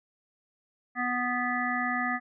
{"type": "harmonic tone", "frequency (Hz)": 246.9, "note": "B3", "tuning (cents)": 0, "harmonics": [1, 3, 5, 7, 8], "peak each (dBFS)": [-33, -33, -33, -33, -33], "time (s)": [0.95, 2.2], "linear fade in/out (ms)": 50, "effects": []}